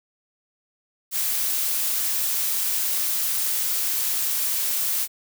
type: noise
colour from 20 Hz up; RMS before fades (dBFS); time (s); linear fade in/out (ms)
blue; -24; 1.11-5.08; 50
effects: none